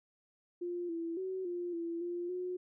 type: tone with pitch steps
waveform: sine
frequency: 350.6 / 333.2 / 376 / 351.1 / 336.6 / 349.1 / 362.6 Hz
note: F4 / E4 / F#4 / F4 / E4 / F4 / F#4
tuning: +7 / +19 / +28 / +9 / +36 / -1 / -35 cents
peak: -35 dBFS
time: 0.61-2.57 s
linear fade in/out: 10 ms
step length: 280 ms
effects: none